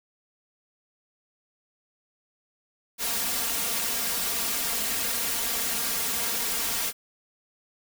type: noise with comb filter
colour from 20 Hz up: white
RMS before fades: -28 dBFS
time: 2.98-6.93 s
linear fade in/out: 50 ms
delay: 4.3 ms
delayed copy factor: +0.9
effects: none